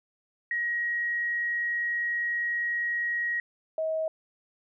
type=tone pair in turn; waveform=sine; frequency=1895 / 636.8 Hz; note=A#6 / D#5; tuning=+28 / +40 cents; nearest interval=octave + perfect fifth; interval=1888 cents; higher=first; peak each=-26 dBFS; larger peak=neither; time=0.51-3.4 / 3.78-4.08 s; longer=first; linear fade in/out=2 ms; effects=none